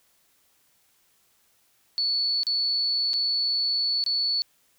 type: tone with dropouts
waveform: sine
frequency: 4438 Hz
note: C#8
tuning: 1 cent sharp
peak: -22 dBFS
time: 1.98-4.42 s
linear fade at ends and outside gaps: 0 ms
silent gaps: 2.433-2.468 / 3.133-3.139 / 4.039-4.063 s
effects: white hiss -65 dBFS RMS until 4.78 s